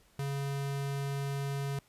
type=tone; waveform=square; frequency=139.4 Hz; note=C#3; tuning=10 cents sharp; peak=-33 dBFS; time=0.19-1.79 s; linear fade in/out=2 ms; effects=pink hiss -65 dBFS RMS until 1.88 s + resampled to 32000 Hz